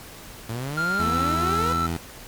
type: exponential sweep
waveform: sawtooth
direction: up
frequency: 110 to 509 Hz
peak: -24 dBFS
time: 0.49-1.73 s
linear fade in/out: 5 ms
type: tone with pitch glide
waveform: triangle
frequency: 1396.9 to 1330 Hz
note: F6 to E6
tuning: 0 to +15 cents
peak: -20 dBFS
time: 0.77-1.87 s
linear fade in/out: 10 ms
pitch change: -85 cents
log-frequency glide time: 0.98-1.04 s
type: tone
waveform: 15% pulse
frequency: 83.3 Hz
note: E2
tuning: 19 cents sharp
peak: -19 dBFS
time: 0.99-1.97 s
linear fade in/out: 5 ms
effects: pink hiss -42 dBFS RMS until 2.27 s + MP3 96 kbps

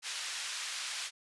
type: band-pass noise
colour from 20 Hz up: white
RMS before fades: -39 dBFS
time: 0.02-1.11 s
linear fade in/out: 50 ms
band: 1400 to 6000 Hz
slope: 12 dB/octave
effects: resampled to 24000 Hz

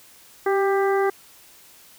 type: harmonic tone with a mistuned harmonic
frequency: 395.5 Hz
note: G4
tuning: 15 cents sharp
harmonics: 1 / 2 / 3 / 4 / 5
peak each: -19 / -25 / -29 / -31 / -33 dBFS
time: 0.46-1.1 s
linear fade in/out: 5 ms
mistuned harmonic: 1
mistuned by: -24 cents
effects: white hiss -50 dBFS RMS until 1.98 s

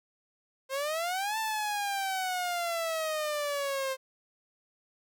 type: exponential two-way sweep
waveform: sawtooth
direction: up then down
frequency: 523.3 to 890 to 523.3 Hz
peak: -26 dBFS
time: 0.69-3.97 s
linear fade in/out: 50 ms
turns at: 1.38 s
effects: none

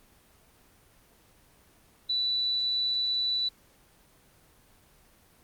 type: tone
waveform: sine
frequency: 3964 Hz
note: B7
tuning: 6 cents sharp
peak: -25 dBFS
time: 2.09-3.49 s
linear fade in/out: 10 ms
effects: pink hiss -60 dBFS RMS until 5.43 s + Opus 24 kbps

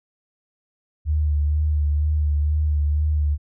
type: tone with vibrato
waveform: sine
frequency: 74.9 Hz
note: D2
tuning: 35 cents sharp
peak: -17 dBFS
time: 1.05-3.38 s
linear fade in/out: 50 ms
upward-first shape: sine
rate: 2.1 Hz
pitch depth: 34 cents each way
effects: none

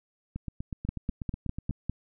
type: two click trains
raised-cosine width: 5 ms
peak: -17 / -22 dBFS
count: 6 / 12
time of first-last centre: 0.89-1.896 / 0.36-1.708 s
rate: 4.97 / 8.16 Hz
effects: none

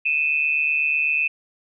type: tone pair together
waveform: sine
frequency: 2489 / 2637 Hz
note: D#7 / E7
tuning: 0 / 0 cents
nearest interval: minor second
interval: 100 cents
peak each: -21 dBFS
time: 0.05-1.28 s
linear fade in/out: 10 ms
effects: none

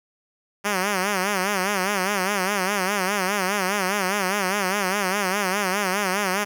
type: tone with vibrato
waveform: 5% pulse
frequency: 194.8 Hz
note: G3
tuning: 11 cents flat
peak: -10 dBFS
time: 0.64-6.45 s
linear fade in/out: 20 ms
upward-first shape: sine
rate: 4.9 Hz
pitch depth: 120 cents each way
effects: none

